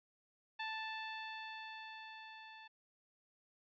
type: tone with level ramp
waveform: 15% pulse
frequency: 880 Hz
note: A5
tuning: in tune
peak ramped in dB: -33 to -47 dBFS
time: 0.59-2.68 s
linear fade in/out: 10 ms
effects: resampled to 11025 Hz